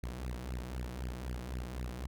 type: tone with flanger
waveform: sawtooth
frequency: 62 Hz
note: B1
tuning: 7 cents sharp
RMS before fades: -40 dBFS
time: 0.03-2.07 s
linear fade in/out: 5 ms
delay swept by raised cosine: 0.42 to 6.22 ms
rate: 3.9 Hz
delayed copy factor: +0.9
effects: none